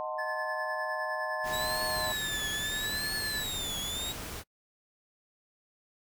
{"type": "chord", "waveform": "sine", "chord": "D# diminished seventh", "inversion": "none", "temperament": "equal with one note detuned", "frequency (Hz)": [622.3, 740, 890.7, 1046.5], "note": ["D#5", "F#5", "A5", "C6"], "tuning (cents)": [0, 0, 21, 0], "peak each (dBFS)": [-36, -40, -40, -38], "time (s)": [0, 2.12], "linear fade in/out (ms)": 0}
{"type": "tone with tremolo", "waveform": "triangle", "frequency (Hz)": 1733, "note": "A6", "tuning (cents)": -27, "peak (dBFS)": -31, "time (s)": [0.18, 3.44], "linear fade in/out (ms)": 10, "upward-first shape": "sine", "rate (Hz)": 9.8, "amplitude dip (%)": 45}
{"type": "noise", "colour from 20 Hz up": "pink", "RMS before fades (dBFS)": -40, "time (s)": [1.43, 4.44], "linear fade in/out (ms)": 50}
{"type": "tone with vibrato", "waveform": "sawtooth", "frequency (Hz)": 3817, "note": "A#7", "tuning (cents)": 40, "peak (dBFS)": -31, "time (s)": [1.52, 4.13], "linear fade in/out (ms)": 20, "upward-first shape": "triangle", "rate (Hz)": 0.77, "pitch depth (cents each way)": 240}
{"effects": ["noise-tail reverb RT60 0.1 s tail -25 dB re dry"]}